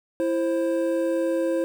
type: tone pair together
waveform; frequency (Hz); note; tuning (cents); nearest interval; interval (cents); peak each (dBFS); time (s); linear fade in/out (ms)
triangle; 332.6 / 528; E4 / C5; +16 / +16; minor sixth; 800; -22; 0.2-1.64; 0
effects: 8-bit